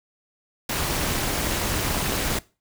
pink noise with amplitude modulation, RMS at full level -22 dBFS, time 0.69-2.39 s, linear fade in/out 5 ms, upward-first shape sine, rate 239 Hz, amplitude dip 70%, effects noise-tail reverb RT60 0.3 s tail -20 dB re dry

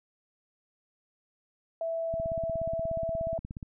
sine tone, 659.3 Hz, E5, in tune, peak -29 dBFS, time 1.81-3.38 s, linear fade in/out 2 ms
click train, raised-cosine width 5 ms, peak -26 dBFS, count 26, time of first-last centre 2.14-3.628 s, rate 16.8 Hz
effects none

